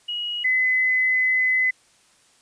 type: tone pair in turn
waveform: sine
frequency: 2900 / 2024 Hz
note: F#7 / B6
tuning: -35 / +42 cents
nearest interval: tritone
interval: 623 cents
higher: first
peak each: -25 / -17 dBFS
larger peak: second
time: 0.08-0.44 / 0.44-1.71 s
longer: second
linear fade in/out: 10 ms
effects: white hiss -58 dBFS RMS until 2.41 s + resampled to 22050 Hz